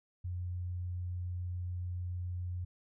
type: tone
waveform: sine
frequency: 89.3 Hz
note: F2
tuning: 39 cents sharp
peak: -35 dBFS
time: 0.24-2.65 s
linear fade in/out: 10 ms
effects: none